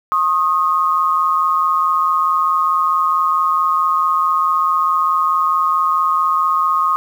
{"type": "tone pair together", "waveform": "sine", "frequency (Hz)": [1079.9, 1244.5], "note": ["C#6", "D#6"], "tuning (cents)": [-46, 0], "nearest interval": "major second", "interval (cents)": 246, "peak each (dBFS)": [-16, -15], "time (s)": [0.12, 6.96], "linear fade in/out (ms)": 0, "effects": ["7-bit"]}